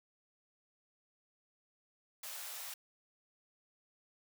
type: high-pass noise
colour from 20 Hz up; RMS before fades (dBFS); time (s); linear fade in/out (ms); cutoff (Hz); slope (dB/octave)
white; -45; 2.23-2.74; 5; 530; 48
effects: none